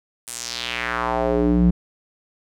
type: tone with band-pass filter sweep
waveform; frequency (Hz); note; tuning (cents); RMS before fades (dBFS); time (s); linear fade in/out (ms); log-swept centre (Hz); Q
square; 59.7; A#1; +42; -21; 0.27-1.71; 10; 9900 to 160; 2.4
effects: none